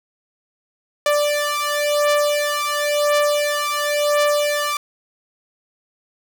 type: beating tone pair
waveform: sawtooth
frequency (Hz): 587.3 / 588.25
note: D5 / D5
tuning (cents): 0 / +3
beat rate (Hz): 0.95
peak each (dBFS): -16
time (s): 1.06-4.77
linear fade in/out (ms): 2
effects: none